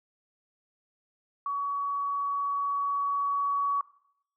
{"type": "tone with level ramp", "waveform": "sine", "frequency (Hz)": 1129, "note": "C#6", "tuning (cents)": 31, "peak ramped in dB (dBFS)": [-28, -24], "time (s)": [1.46, 3.81], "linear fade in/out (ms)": 2, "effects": ["noise-tail reverb RT60 0.7 s tail -18 dB re dry"]}